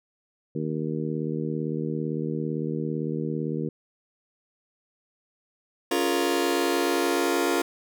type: harmonic tone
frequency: 77.78 Hz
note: D#2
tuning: in tune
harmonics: 2 / 3 / 4 / 5 / 6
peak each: -30 / -32 / -33 / -34 / -35 dBFS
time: 0.55-3.69 s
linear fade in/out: 5 ms
type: chord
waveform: sawtooth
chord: Bb minor seventh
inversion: first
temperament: just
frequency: 279.7 / 349.6 / 419.5 / 466.2 Hz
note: Db4 / F4 / Ab4 / Bb4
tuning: +16 / +2 / +17 / 0 cents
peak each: -24 / -21 / -27 / -25 dBFS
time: 5.91-7.62 s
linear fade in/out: 5 ms
effects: none